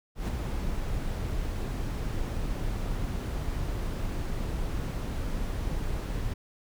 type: noise with ADSR envelope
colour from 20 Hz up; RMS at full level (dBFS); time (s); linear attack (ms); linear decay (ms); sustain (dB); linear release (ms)
brown; -27; 0.15-6.34; 130; 11; -4; 12
effects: none